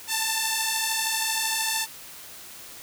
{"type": "beating tone pair", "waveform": "5% pulse", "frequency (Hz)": [880, 893], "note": ["A5", "A5"], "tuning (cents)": [0, 25], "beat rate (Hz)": 13, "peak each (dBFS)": [-16, -14], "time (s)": [0.07, 1.87], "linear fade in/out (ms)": 50, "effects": ["white hiss -43 dBFS RMS until 2.82 s"]}